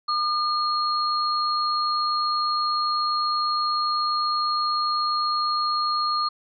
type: tone pair together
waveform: sine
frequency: 1212 / 4277 Hz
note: D#6 / C8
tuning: -46 / +37 cents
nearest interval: octave + minor seventh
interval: 2183 cents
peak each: -22 / -27 dBFS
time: 0.08-6.29 s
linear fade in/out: 10 ms
effects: none